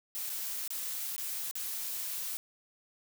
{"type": "noise with dropouts", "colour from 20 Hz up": "blue", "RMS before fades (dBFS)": -37, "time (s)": [0.15, 2.37], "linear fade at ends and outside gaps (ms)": 0, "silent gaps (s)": [[0.295, 0.3], [0.677, 0.704], [1.164, 1.18], [1.512, 1.554]], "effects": []}